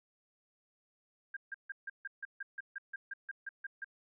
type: tone bursts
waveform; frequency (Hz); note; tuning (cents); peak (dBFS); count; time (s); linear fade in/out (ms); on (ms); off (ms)
sine; 1600; G6; +35; -38; 15; 1.34-3.845; 5; 27; 150
effects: none